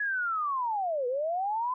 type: linear two-way sweep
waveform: sine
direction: down then up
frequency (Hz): 1700 to 478.3 to 1031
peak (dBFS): -27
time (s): 0-1.74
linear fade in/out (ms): 5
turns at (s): 1.07
effects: none